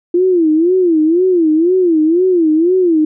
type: tone with vibrato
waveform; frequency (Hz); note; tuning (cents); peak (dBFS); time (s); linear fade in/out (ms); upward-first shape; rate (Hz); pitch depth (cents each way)
sine; 339.7; F4; -48; -8; 0.14-3.05; 5; sine; 2; 170
effects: none